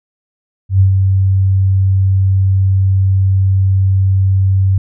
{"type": "tone with ADSR envelope", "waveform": "sine", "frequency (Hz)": 95.9, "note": "G2", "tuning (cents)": -37, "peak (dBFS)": -4, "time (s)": [0.69, 4.78], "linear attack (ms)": 110, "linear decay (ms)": 110, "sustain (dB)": -4, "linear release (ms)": 3, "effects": []}